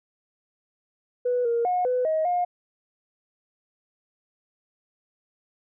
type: tone with pitch steps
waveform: sine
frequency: 492.9 / 468.5 / 723 / 501 / 631 / 712 Hz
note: B4 / A#4 / F#5 / B4 / D#5 / F5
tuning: -3 / +9 / -40 / +25 / +24 / +33 cents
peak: -20 dBFS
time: 1.25-2.45 s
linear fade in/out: 10 ms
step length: 200 ms
effects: tanh soft clip ceiling -16 dBFS